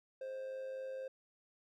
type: tone with amplitude modulation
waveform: triangle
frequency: 526 Hz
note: C5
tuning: 9 cents sharp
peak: -37 dBFS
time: 0.21-1.08 s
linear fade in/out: 5 ms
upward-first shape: sine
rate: 104 Hz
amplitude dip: 40%
effects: none